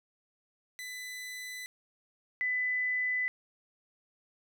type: tone pair in turn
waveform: sawtooth / sine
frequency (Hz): 2000 / 2000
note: B6 / B6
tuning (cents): +21 / +21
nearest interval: unison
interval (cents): 0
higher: neither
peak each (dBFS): -36 / -28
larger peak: second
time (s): 0.79-1.66 / 2.41-3.28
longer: neither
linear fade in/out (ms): 0
effects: none